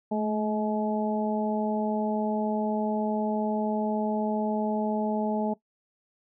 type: harmonic tone with a mistuned harmonic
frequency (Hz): 212.7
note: G#3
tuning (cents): +42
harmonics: 1 / 2 / 3 / 4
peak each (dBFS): -27 / -32 / -32 / -33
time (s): 0.11-5.54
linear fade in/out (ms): 10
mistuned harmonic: 1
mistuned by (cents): +27
effects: noise-tail reverb RT60 0.1 s tail -18 dB re dry